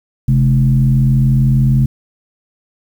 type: tone with frequency modulation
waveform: sine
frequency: 133.1 Hz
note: C3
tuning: 30 cents sharp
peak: -8 dBFS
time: 0.28-1.86 s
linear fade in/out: 5 ms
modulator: 79.9 Hz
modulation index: 0.74
effects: 7-bit